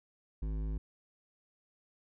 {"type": "tone with hard clipping", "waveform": "triangle", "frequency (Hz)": 52.7, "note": "G#1", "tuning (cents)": 26, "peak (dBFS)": -35, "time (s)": [0.42, 0.78], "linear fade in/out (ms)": 5, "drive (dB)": 16, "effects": []}